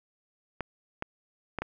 clicks, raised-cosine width 0.5 ms, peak -17 dBFS, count 4, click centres 0.607 / 1.024 / 1.587 / 1.62 s, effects none

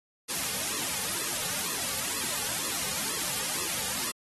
white noise with flanger, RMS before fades -31 dBFS, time 0.28-4.12 s, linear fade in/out 20 ms, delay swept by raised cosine 1.3 to 3.1 ms, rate 2.1 Hz, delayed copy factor -0.8, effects AAC 32 kbps

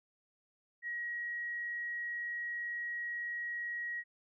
sine tone, 1901 Hz, A#6, 33 cents sharp, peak -36 dBFS, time 0.82-4.04 s, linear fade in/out 50 ms, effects none

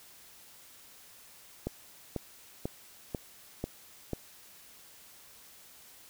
click train, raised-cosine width 2 ms, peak -19 dBFS, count 6, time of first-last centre 1.67-4.133 s, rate 2.03 Hz, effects white hiss -55 dBFS RMS until 6.09 s

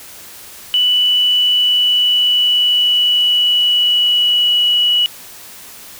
sine tone with pitch glide, 2969 to 2933 Hz, F#7 to F#7, +5 to -16 cents, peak -10 dBFS, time 0.74-5.06 s, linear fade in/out 0 ms, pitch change -21 cents, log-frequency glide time 1.15-4.57 s, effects white hiss -36 dBFS RMS until 5.99 s

